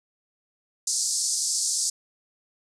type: band-pass noise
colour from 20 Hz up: white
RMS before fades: -26 dBFS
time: 0.87-1.9 s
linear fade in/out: 5 ms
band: 4700 to 9000 Hz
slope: 48 dB/octave
effects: none